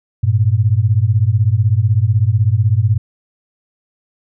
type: beating tone pair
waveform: sine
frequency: 99.4 / 115.4 Hz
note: G2 / A#2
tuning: +25 / -17 cents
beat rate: 16 Hz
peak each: -13 dBFS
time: 0.23-2.98 s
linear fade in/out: 10 ms
effects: none